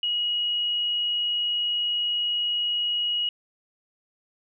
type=tone with hard clipping; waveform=triangle; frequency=2900 Hz; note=F#7; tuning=35 cents flat; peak=-23 dBFS; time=0.03-3.29 s; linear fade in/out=2 ms; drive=3 dB; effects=resampled to 22050 Hz